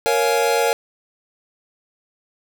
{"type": "chord", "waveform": "square", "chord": "Bb minor seventh", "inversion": "none", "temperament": "equal with one note detuned", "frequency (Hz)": [466.2, 554.4, 698.5, 838.3], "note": ["Bb4", "Db5", "F5", "Ab5"], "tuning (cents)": [0, 0, 0, 16], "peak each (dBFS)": [-20, -23, -25, -23], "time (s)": [0.06, 0.73], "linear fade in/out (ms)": 0, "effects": []}